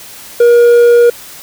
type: tone with hard clipping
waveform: sine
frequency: 475.9 Hz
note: A#4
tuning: 36 cents sharp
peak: -4 dBFS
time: 0.4-1.1 s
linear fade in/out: 5 ms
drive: 3 dB
effects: white hiss -32 dBFS RMS until 1.42 s